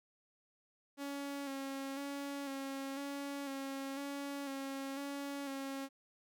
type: tone with vibrato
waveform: sawtooth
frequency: 276.7 Hz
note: C#4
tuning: 3 cents flat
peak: -36 dBFS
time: 0.97-5.89 s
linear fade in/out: 50 ms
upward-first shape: square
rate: 1 Hz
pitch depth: 28 cents each way
effects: none